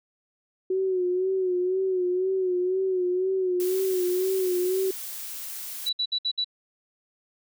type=tone with vibrato; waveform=sine; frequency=370 Hz; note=F#4; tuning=in tune; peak=-22 dBFS; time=0.7-4.91 s; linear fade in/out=5 ms; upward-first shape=sine; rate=2 Hz; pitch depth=56 cents each way
type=noise; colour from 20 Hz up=blue; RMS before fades=-36 dBFS; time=3.6-5.89 s; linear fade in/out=0 ms
type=tone bursts; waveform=sine; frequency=3941 Hz; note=B7; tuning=4 cents flat; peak=-23 dBFS; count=5; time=5.86-6.445 s; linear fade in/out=10 ms; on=69 ms; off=60 ms
effects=none